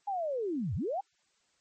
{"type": "linear two-way sweep", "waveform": "sine", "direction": "down then up", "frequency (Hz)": [831, 75.6, 831], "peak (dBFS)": -30, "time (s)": [0.07, 1.01], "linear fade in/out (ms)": 10, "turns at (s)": 0.75, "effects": ["white hiss -72 dBFS RMS until 1.6 s", "MP3 32 kbps"]}